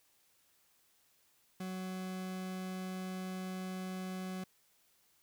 40% pulse tone, 186.1 Hz, F#3, 10 cents sharp, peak -38 dBFS, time 1.6-4.44 s, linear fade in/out 5 ms, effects white hiss -71 dBFS RMS until 5.22 s

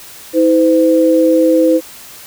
sine tone pair together, 321.3 / 510 Hz, E4 / C5, -44 / -44 cents, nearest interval minor sixth, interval 800 cents, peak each -10 dBFS, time 0.33-1.81 s, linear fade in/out 50 ms, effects white hiss -35 dBFS RMS until 2.26 s

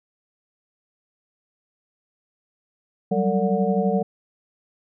sine tone cluster, 185.6 / 197.4 / 452.7 / 578 / 728 Hz, F#3 / G3 / A4 / D5 / F#5, +6 / +12 / +49 / -28 / -28 cents, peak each -24 / -23 / -24 / -28 / -27 dBFS, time 3.11-4.03 s, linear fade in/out 10 ms, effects none

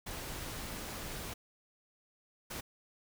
pink noise bursts at uneven times, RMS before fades -42 dBFS, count 2, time 0.06-1.34 / 2.5-2.61 s, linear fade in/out 10 ms, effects none

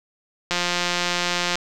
click train, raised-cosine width 0.2 ms, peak -5 dBFS, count 185, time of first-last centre 0.51-1.555 s, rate 176 Hz, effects none

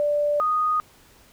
sine tone pair in turn, 587.3 / 1240.1 Hz, D5 / D#6, 0 / -6 cents, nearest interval octave + minor second, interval 1294 cents, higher second, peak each -19 dBFS, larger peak neither, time 0-0.4 / 0.4-0.8 s, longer neither, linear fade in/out 0 ms, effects pink hiss -54 dBFS RMS until 1.32 s

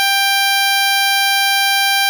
10% pulse tone, 790 Hz, G5, 13 cents sharp, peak -4 dBFS, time 0-2.09 s, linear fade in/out 0 ms, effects none

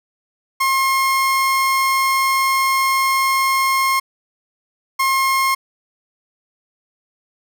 30% pulse tone bursts at uneven times, 1071 Hz, C6, 40 cents sharp, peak -12 dBFS, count 2, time 0.6-4 / 4.99-5.55 s, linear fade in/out 10 ms, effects none

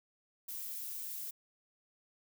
violet noise, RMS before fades -42 dBFS, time 0.48-1.31 s, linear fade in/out 10 ms, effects none

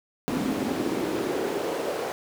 brown noise with high-pass filter sweep, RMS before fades -28 dBFS, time 0.28-2.12 s, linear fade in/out 0 ms, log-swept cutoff 240 to 510 Hz, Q 3, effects none

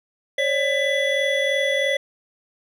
triangle tone cluster, 544 / 587 / 1997 / 3395 Hz, C#5 / D5 / B6 / G#7, -33 / -1 / +19 / +37 cents, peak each -21 / -24 / -21 / -26 dBFS, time 0.38-1.97 s, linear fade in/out 5 ms, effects none

